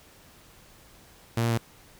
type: tone with pitch steps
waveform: sawtooth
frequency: 115.9 / 116.9 / 115.2 Hz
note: A#2 / A#2 / A#2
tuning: -10 / +5 / -20 cents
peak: -19 dBFS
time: 1.37-1.577 s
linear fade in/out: 5 ms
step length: 69 ms
effects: pink hiss -54 dBFS RMS until 1.99 s